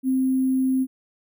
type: tone with sample-and-hold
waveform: sine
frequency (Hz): 261.6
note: C4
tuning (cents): 0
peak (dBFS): -18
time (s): 0.03-0.87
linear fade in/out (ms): 50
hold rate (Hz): 11025
effects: none